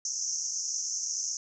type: band-pass noise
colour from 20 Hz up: pink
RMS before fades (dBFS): -33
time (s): 0.05-1.37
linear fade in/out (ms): 2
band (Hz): 5600 to 6600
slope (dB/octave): 96
effects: none